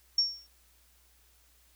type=tone with exponential decay; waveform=sine; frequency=5500 Hz; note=F8; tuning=27 cents flat; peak=-20 dBFS; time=0.18-0.47 s; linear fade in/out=5 ms; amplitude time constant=63 ms; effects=added 60 Hz sine -65 dBFS peak until 1.75 s + white hiss -65 dBFS RMS until 1.75 s